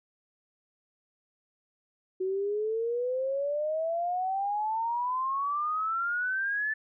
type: exponential sweep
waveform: sine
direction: up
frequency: 370 to 1760 Hz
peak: -27 dBFS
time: 2.2-6.74 s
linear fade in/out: 10 ms
effects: none